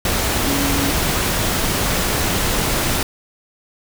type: tone in noise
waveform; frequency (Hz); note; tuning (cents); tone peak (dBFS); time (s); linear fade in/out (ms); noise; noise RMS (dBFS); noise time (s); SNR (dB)
sine; 279.4; C#4; +14; -21; 0.47-0.91; 2; pink; -19; 0.05-3.03; -5
effects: none